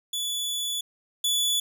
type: tone pair in turn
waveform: sawtooth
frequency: 3443 / 3443 Hz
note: A7 / A7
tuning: -38 / -38 cents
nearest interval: unison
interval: 0 cents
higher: neither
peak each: -24 / -19 dBFS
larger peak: second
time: 0.13-0.81 / 1.24-1.6 s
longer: first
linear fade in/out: 5 ms
effects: none